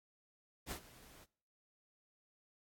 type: noise with ADSR envelope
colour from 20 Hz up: pink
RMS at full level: -42 dBFS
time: 0.66-1.26 s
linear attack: 53 ms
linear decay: 81 ms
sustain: -18 dB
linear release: 29 ms
effects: noise-tail reverb RT60 0.6 s tail -24 dB re dry + AAC 64 kbps